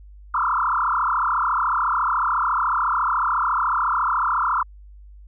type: tone with frequency modulation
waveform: sine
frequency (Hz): 1185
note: D6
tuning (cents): +15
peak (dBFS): -18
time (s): 0.34-4.63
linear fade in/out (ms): 5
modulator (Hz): 34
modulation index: 6.4
effects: added 50 Hz sine -41 dBFS peak until 5.27 s